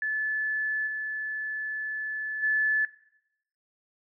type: tone with level steps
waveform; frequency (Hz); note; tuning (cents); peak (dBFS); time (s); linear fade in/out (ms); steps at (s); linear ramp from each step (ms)
sine; 1733; A6; -27; -26 / -30 / -22; 0.02-2.85; 2; 0.86 / 2.42; 20
effects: noise-tail reverb RT60 0.8 s tail -17 dB re dry